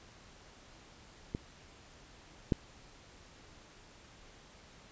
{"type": "clicks", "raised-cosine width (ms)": 3, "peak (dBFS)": [-22, -14], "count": 2, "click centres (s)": [1.349, 2.522], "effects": ["pink hiss -57 dBFS RMS until 4.91 s", "resampled to 16000 Hz"]}